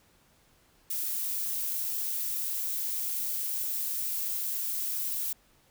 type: noise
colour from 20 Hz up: violet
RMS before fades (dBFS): -32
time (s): 0.9-5.33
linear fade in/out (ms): 5
effects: pink hiss -64 dBFS RMS until 5.7 s